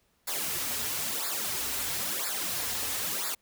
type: noise with flanger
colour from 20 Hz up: white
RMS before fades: -32 dBFS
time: 0.27-3.35 s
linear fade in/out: 10 ms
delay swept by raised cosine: 0.33 to 6.13 ms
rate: 1 Hz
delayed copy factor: -0.9
effects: pink hiss -70 dBFS RMS until 3.41 s